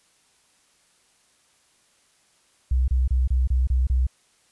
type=tone bursts; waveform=sine; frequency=63.5 Hz; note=B1; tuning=49 cents sharp; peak=-17 dBFS; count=7; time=2.71-4.068 s; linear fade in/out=5 ms; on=170 ms; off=28 ms; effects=white hiss -62 dBFS RMS until 4.51 s + resampled to 24000 Hz